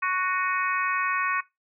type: harmonic tone with a mistuned harmonic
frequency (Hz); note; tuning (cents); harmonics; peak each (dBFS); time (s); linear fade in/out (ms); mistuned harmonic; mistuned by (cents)
370; F#4; 0; 3 / 4 / 5 / 6 / 7; -26 / -30 / -30 / -35 / -31; 0.02-1.41; 10; 7; -46
effects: noise-tail reverb RT60 0.2 s tail -20 dB re dry